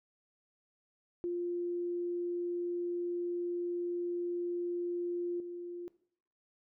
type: tone with level steps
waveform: sine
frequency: 349.6 Hz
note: F4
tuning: 2 cents sharp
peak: -32 / -39 dBFS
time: 1.24-5.88 s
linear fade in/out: 0 ms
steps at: 5.4 s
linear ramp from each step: 2 ms
effects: noise-tail reverb RT60 0.6 s tail -18 dB re dry